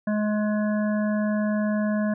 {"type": "harmonic tone", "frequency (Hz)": 211.1, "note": "G#3", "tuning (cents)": 29, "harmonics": [1, 3, 5, 7, 8], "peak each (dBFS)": [-22, -29, -38, -40, -37], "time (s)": [0.07, 2.14], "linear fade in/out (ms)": 5, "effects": []}